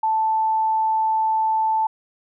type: tone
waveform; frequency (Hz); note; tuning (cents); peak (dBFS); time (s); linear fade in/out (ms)
sine; 880; A5; 0; -17; 0.03-1.87; 5
effects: none